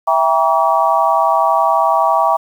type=chord; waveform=sine; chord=E diminished seventh; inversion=none; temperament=just; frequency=659.3 / 791.1 / 949.3 / 1139.2 Hz; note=E5 / G5 / Bb5 / Db6; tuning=0 / +16 / +31 / +47 cents; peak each=-16 dBFS; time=0.07-2.37 s; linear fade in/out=10 ms; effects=7-bit